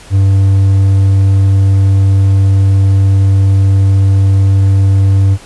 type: tone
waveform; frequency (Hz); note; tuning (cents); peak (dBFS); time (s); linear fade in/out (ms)
triangle; 97.4; G2; -11; -3; 0.1-5.38; 50
effects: pink hiss -36 dBFS RMS until 5.45 s + resampled to 24000 Hz